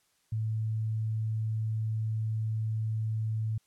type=tone; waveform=sine; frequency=110 Hz; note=A2; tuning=in tune; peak=-28 dBFS; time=0.32-3.58 s; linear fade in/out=5 ms; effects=white hiss -71 dBFS RMS until 3.66 s + low-pass 11000 Hz 12 dB/octave